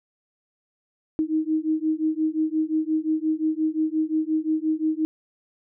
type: beating tone pair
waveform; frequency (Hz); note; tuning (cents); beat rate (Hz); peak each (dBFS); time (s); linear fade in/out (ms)
sine; 311.1 / 316.8; D#4 / D#4; 0 / +31; 5.7; -24; 1.19-5.05; 0
effects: none